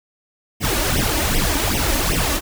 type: noise with flanger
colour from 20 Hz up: pink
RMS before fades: -19 dBFS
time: 0.6-2.41 s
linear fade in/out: 50 ms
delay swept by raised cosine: 0.34 to 3.44 ms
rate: 2.6 Hz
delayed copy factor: +0.85
effects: none